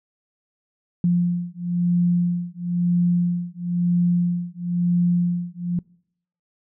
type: beating tone pair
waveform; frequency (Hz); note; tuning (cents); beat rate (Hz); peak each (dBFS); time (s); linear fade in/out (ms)
sine; 174.61 / 175.61; F3 / F3; 0 / +10; 1; -21; 1.04-5.79; 2
effects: noise-tail reverb RT60 0.7 s tail -26 dB re dry